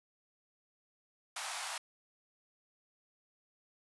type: high-pass noise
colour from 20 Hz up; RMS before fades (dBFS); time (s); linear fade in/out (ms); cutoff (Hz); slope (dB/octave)
pink; -40; 1.36-1.78; 5; 690; 48
effects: resampled to 24000 Hz